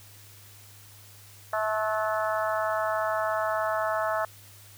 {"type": "harmonic tone with a mistuned harmonic", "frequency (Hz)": 216.8, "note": "A3", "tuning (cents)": -25, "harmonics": [3, 4, 5, 6, 7, 8], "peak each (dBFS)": [-28, -33, -33, -32, -36, -37], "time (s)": [1.53, 4.25], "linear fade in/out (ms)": 2, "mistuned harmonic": 7, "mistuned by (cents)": -35, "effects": ["added 101 Hz sine -52 dBFS peak until 4.77 s", "white hiss -52 dBFS RMS until 4.77 s"]}